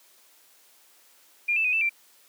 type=tone with pitch steps; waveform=sine; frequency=2408 / 2640 / 2495 / 2648 / 2355 Hz; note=D7 / E7 / D#7 / E7 / D7; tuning=+43 / +2 / +4 / +7 / +4 cents; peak=-21 dBFS; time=1.48-1.895 s; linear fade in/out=10 ms; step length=83 ms; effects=white hiss -58 dBFS RMS until 2.28 s + high-pass 300 Hz 12 dB/octave